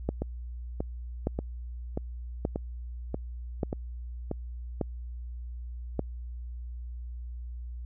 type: two click trains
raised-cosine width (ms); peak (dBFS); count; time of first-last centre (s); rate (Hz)
2; -17 / -14; 8 / 6; 0.22-4.314 / 0.09-5.993; 1.71 / 0.847
effects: added 60 Hz sine -36 dBFS peak until 7.85 s